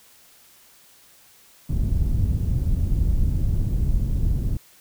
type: low-pass noise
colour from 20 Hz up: pink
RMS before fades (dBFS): -21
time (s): 1.69-4.57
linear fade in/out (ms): 2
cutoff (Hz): 120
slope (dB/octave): 12
effects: white hiss -53 dBFS RMS until 4.8 s